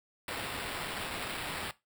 white noise with sample-and-hold, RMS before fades -38 dBFS, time 0.28-1.71 s, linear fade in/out 2 ms, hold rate 6300 Hz, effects noise-tail reverb RT60 0.2 s tail -17 dB re dry

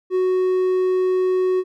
triangle tone, 370 Hz, F#4, in tune, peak -14 dBFS, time 0.1-1.64 s, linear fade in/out 50 ms, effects none

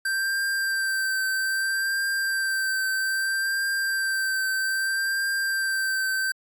square tone with vibrato, 1568 Hz, G6, in tune, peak -24 dBFS, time 0.05-6.32 s, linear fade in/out 5 ms, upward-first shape triangle, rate 0.62 Hz, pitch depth 26 cents each way, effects AAC 64 kbps

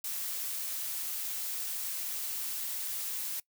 blue noise, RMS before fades -36 dBFS, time 0.04-3.4 s, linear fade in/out 5 ms, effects noise-tail reverb RT60 0.1 s tail -22 dB re dry

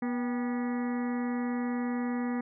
harmonic tone with a mistuned harmonic, 243 Hz, B3, 28 cents flat, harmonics 1 / 2 / 3 / 4 / 5 / 6 / 7 / 8 / 9, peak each -29 / -40 / -42 / -46 / -46 / -52 / -49 / -46 / -53 dBFS, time 0.02-2.41 s, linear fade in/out 5 ms, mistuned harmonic 3, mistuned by +110 cents, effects none

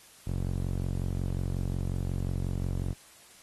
sawtooth tone with band-pass filter, 45.54 Hz, F#1, 27 cents flat, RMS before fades -31 dBFS, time 0.26-2.94 s, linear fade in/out 20 ms, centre 120 Hz, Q 1, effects white hiss -55 dBFS RMS until 3.42 s + AAC 32 kbps

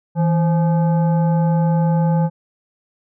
sine tone with frequency modulation, 163 Hz, E3, 19 cents flat, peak -13 dBFS, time 0.15-2.3 s, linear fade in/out 50 ms, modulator 688 Hz, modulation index 0.52, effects none

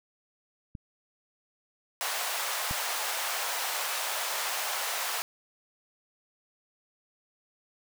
clicks, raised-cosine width 5 ms, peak -27 / -23 dBFS, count 2, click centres 0.752 / 2.711 s
pink high-pass noise, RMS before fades -32 dBFS, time 2.01-5.22 s, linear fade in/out 0 ms, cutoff 650 Hz, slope 24 dB/octave
effects none

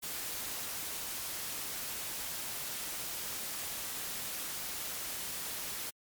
white noise, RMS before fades -39 dBFS, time 0.02-5.91 s, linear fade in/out 20 ms, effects MP3 96 kbps

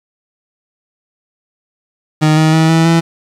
30% pulse tone with pitch steps, 154.5 / 157.29 / 160.13 / 163.03 / 165.97 Hz, D#3 / D#3 / E3 / E3 / E3, -12 / +19 / -50 / -19 / +12 cents, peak -5 dBFS, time 2.21-3.01 s, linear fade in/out 20 ms, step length 160 ms, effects low-pass 8000 Hz 12 dB/octave + 7-bit

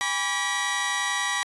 sawtooth tone cluster, 812 / 989 / 1150 / 1624 / 1927 Hz, G#5 / B5 / D6 / G#6 / B6, -39 / +2 / -37 / -39 / -43 cents, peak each -30 / -29 / -28 / -31 / -23 dBFS, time 0.01-1.43 s, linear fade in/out 0 ms, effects resampled to 24000 Hz

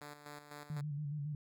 5% pulse tone with tremolo, 146.83 Hz, D3, in tune, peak -36 dBFS, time 0.01-0.81 s, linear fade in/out 5 ms, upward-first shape square, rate 4 Hz, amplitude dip 60%
sine tone with vibrato, 146.83 Hz, D3, in tune, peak -37 dBFS, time 0.7-1.35 s, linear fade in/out 2 ms, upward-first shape square, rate 7.2 Hz, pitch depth 50 cents each way
effects none

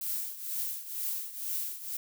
violet noise with tremolo, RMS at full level -32 dBFS, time 0.01-1.97 s, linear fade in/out 5 ms, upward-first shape triangle, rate 2.1 Hz, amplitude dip 80%, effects none

